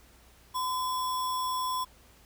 sine tone with sample-and-hold, 1019 Hz, C6, 46 cents flat, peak -28 dBFS, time 0.54-1.85 s, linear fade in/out 20 ms, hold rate 4410 Hz, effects added 60 Hz sine -60 dBFS peak until 2.25 s + pink hiss -59 dBFS RMS until 2.25 s

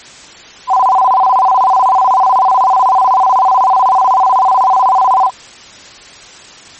sine tone with vibrato, 876 Hz, A5, 8 cents flat, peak -6 dBFS, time 0.67-5.31 s, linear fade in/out 50 ms, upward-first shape square, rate 16 Hz, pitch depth 240 cents each way, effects white hiss -35 dBFS RMS until 6.79 s + MP3 32 kbps

